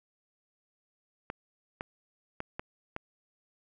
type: clicks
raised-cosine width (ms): 0.5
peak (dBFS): -20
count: 5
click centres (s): 1.301 / 1.809 / 2.404 / 2.595 / 2.964
effects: none